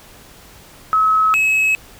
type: tone pair in turn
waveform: sine / triangle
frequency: 1286 / 2572 Hz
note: E6 / E7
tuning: -43 / -43 cents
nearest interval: octave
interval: 1200 cents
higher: second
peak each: -11 / -11 dBFS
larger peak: neither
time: 0.93-1.34 / 1.34-1.75 s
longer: neither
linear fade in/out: 0 ms
effects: pink hiss -43 dBFS RMS until 1.99 s